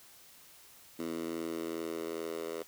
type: tone with high-pass filter sweep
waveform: 10% pulse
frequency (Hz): 82.41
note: E2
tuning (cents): 0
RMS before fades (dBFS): -38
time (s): 0.99-2.63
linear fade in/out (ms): 5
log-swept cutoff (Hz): 280 to 450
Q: 2.8
effects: white hiss -57 dBFS RMS until 2.67 s